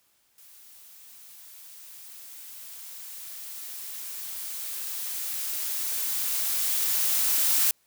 blue noise with level ramp, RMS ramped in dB -52 to -22 dBFS, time 0.38-7.71 s, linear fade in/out 2 ms, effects white hiss -67 dBFS RMS until 7.86 s

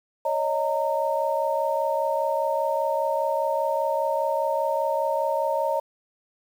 sine tone cluster, 556 / 621 / 919 Hz, C#5 / D#5 / A#5, +5 / -3 / -25 cents, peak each -26 dBFS, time 0.25-5.8 s, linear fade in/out 5 ms, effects 8-bit

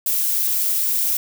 violet noise, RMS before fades -20 dBFS, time 0.06-1.17 s, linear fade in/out 2 ms, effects none

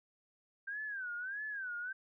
sine tone with vibrato, 1568 Hz, G6, in tune, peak -38 dBFS, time 0.67-1.93 s, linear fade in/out 10 ms, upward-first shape sine, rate 1.6 Hz, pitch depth 170 cents each way, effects none

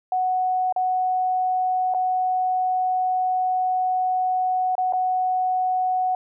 sine tone with dropouts, 740 Hz, F#5, in tune, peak -19 dBFS, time 0.12-6.15 s, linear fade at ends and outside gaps 2 ms, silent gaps 0.725-0.762 / 1.939-1.946 / 4.753-4.78 / 4.925-4.934 s, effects none

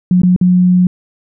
sine tone with dropouts, 180.7 Hz, F#3, 41 cents flat, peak -6 dBFS, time 0.11-0.87 s, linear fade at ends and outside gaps 2 ms, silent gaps 0.218-0.233 / 0.363-0.412 s, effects none

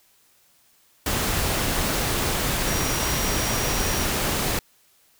sine tone in noise, 5700 Hz, F8, 34 cents sharp, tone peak -32 dBFS, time 2.67-4.05 s, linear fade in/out 2 ms, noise pink, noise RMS -24 dBFS, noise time 1.06-4.59 s, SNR -11 dB, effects white hiss -60 dBFS RMS until 5.19 s

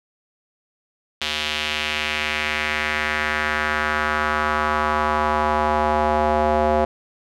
square tone with band-pass filter sweep, 76 Hz, D#2, 40 cents flat, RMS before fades -21 dBFS, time 1.21-6.85 s, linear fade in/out 5 ms, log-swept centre 3300 to 660 Hz, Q 2.2, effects none

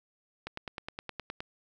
click train, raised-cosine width 0.3 ms, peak -21 dBFS, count 10, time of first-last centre 0.47-1.405 s, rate 9.63 Hz, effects none

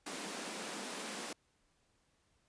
pink high-pass noise, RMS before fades -43 dBFS, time 0.06-1.33 s, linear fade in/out 5 ms, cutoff 190 Hz, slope 48 dB/octave, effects pink hiss -75 dBFS RMS until 2.48 s + resampled to 22050 Hz

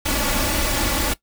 pink noise with comb filter, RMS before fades -21 dBFS, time 0.05-1.14 s, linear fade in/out 10 ms, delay 3.5 ms, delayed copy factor +0.8, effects noise-tail reverb RT60 0.1 s tail -18 dB re dry

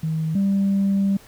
sine tone pair in turn, 158.8 / 196.85 Hz, D#3 / G3, +36 / +8 cents, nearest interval major third, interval 372 cents, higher second, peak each -20 / -15 dBFS, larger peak second, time 0.03-0.35 / 0.35-1.17 s, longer second, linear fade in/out 5 ms, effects tanh soft clip ceiling -14 dBFS + pink hiss -49 dBFS RMS until 1.27 s

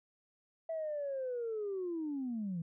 sine linear sweep, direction down, 659.3 to 160 Hz, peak -34 dBFS, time 0.69-2.62 s, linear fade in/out 5 ms, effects tanh soft clip ceiling -31 dBFS

